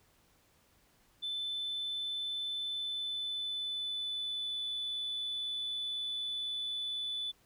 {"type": "tone with pitch glide", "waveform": "sine", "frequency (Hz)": [3520, 3482], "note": ["A7", "A7"], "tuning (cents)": [0, -19], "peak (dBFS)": -33, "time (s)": [1.22, 7.32], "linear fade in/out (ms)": 20, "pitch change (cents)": -19, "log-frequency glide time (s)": [2.65, 4.67], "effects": ["tanh soft clip ceiling -31 dBFS", "pink hiss -68 dBFS RMS until 7.45 s"]}